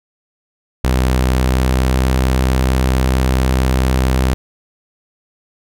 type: tone with pitch glide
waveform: sawtooth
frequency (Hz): 63.7 to 64.48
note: C2 to C2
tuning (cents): -46 to -25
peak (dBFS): -8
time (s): 0.84-4.34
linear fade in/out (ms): 0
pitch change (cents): +21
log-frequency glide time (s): 1.26-2.04
effects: none